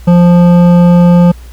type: tone with hard clipping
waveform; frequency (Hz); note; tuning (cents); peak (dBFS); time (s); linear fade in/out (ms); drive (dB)
sine; 174.9; F3; +3; -4; 0.07-1.32; 10; 11
effects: added 60 Hz sine -28 dBFS peak until 1.52 s + pink hiss -41 dBFS RMS until 1.52 s